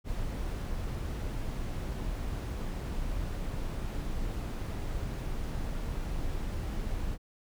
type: noise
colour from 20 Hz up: brown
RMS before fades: -34 dBFS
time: 0.04-7.18 s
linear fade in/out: 50 ms
effects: none